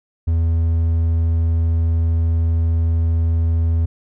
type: tone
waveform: triangle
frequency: 82.41 Hz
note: E2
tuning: in tune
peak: -12 dBFS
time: 0.27-3.86 s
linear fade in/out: 10 ms
effects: none